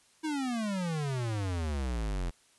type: exponential sweep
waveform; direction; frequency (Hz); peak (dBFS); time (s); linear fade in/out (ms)
square; down; 321.6 to 41.33; -31; 0.23-2.31; 20
effects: white hiss -64 dBFS RMS until 2.58 s + resampled to 24000 Hz